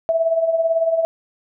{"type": "tone with tremolo", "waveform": "sine", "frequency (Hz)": 657, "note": "E5", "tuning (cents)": -6, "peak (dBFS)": -12, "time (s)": [0.09, 1.05], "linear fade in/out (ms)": 0, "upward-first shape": "triangle", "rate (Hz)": 18, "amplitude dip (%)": 70, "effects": []}